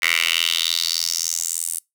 10% pulse tone with high-pass filter sweep, 83.4 Hz, E2, 21 cents sharp, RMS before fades -22 dBFS, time 0.02-1.79 s, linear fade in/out 5 ms, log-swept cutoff 2100 to 9500 Hz, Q 3.6, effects noise-tail reverb RT60 0.2 s tail -25 dB re dry

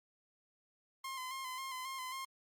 sawtooth tone with vibrato, 1044 Hz, C6, 4 cents flat, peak -37 dBFS, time 1.04-2.25 s, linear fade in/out 5 ms, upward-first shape square, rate 3.7 Hz, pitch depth 35 cents each way, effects Opus 48 kbps

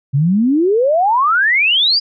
sine exponential sweep, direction up, 130.81 to 4978 Hz, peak -10 dBFS, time 0.13-2 s, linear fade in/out 20 ms, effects none

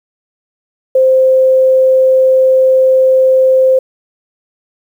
sine tone, 522 Hz, C5, 4 cents flat, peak -5 dBFS, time 0.95-3.79 s, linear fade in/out 5 ms, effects 7-bit

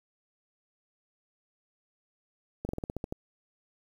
slowing click train, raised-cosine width 2 ms, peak -20 dBFS, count 9, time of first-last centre 2.65-3.124 s, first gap 40 ms, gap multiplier 1.11, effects 9-bit

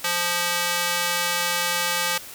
square tone with high-pass filter, 174.61 Hz, F3, in tune, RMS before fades -24 dBFS, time 0.04-2.18 s, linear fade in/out 5 ms, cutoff 1200 Hz, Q 0.54, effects white hiss -40 dBFS RMS until 2.34 s

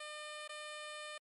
10% pulse tone with dropouts, 603 Hz, D5, 46 cents sharp, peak -36 dBFS, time 0-1.18 s, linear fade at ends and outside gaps 5 ms, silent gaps 0.478-0.492 s, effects MP3 48 kbps

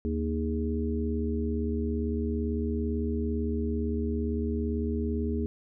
harmonic tone with a mistuned harmonic, 77.78 Hz, D#2, in tune, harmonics 1 / 3 / 4 / 5, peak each -30 / -31 / -36 / -34 dBFS, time 0.05-5.46 s, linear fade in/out 0 ms, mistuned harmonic 5, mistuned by +98 cents, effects none

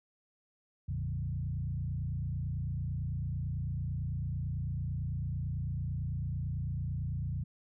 sine tone with frequency modulation, 110 Hz, A2, in tune, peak -32 dBFS, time 0.88-7.44 s, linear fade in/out 10 ms, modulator 29 Hz, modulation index 1.6, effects none

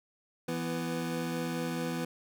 25% pulse tone pair together, 166.7 / 247.8 Hz, E3 / B3, +20 / +6 cents, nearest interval perfect fifth, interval 686 cents, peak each -31 / -31 dBFS, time 0.48-2.05 s, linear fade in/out 5 ms, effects none

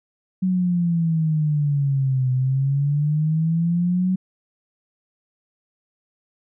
sine exponential two-way sweep, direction down then up, 187.7 to 127.3 to 187.7 Hz, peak -17 dBFS, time 0.42-4.16 s, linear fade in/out 10 ms, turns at 2.31 s, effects none

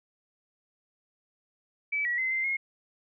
sine tone with pitch steps, 2300 / 1927 / 2056 / 2081 / 2153 Hz, D7 / B6 / C7 / C7 / C7, -37 / -43 / -31 / -10 / +49 cents, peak -26 dBFS, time 1.92-2.57 s, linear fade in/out 10 ms, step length 130 ms, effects none

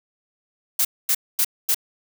blue noise bursts, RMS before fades -19 dBFS, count 4, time 0.79-1.746 s, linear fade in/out 5 ms, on 59 ms, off 240 ms, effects none

